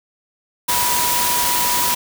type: tone in noise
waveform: sine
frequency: 973 Hz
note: B5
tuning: 26 cents flat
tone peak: -21 dBFS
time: 0.68-1.95 s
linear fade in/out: 10 ms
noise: white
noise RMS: -19 dBFS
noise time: 0.68-1.95 s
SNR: -5 dB
effects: none